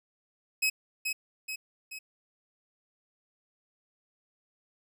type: tone with echo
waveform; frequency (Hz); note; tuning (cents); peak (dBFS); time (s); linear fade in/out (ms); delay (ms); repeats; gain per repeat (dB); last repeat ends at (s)
sawtooth; 2553; D#7; +44; -21; 0.62-0.7; 10; 430; 3; -5; 1.99
effects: none